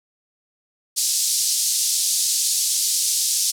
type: band-pass noise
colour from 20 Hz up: pink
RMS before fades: -21 dBFS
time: 0.96-3.52 s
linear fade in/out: 20 ms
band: 4700 to 11000 Hz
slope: 24 dB/octave
effects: none